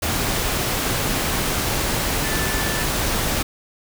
sine tone in noise, 1755 Hz, A6, 5 cents flat, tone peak -29 dBFS, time 2.23-2.84 s, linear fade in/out 10 ms, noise pink, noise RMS -22 dBFS, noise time 0.02-3.43 s, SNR -10 dB, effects none

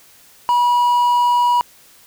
triangle tone with quantisation, 970 Hz, B5, 31 cents flat, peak -10 dBFS, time 0.49-1.61 s, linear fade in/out 0 ms, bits 6, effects white hiss -48 dBFS RMS until 2.06 s

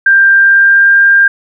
sine tone with pitch glide, 1586 to 1598 Hz, G6 to G6, +20 to +33 cents, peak -3 dBFS, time 0.06-1.28 s, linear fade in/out 5 ms, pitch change +13 cents, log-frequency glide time 0.31-0.98 s, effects none

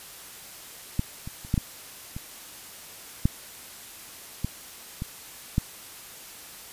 clicks, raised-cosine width 5 ms, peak -11 / -23 / -29 / -10 / -11 / -22 / -7 / -14 / -18 / -9 dBFS, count 10, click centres 0.994 / 1.275 / 1.449 / 1.541 / 1.578 / 2.165 / 3.255 / 4.446 / 5.021 / 5.581 s, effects white hiss -44 dBFS RMS until 6.72 s + resampled to 32000 Hz

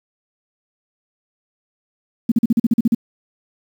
sine tone bursts, 230.1 Hz, A#3, 22 cents flat, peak -10 dBFS, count 10, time 2.29-2.948 s, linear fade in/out 5 ms, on 28 ms, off 42 ms, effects 7-bit

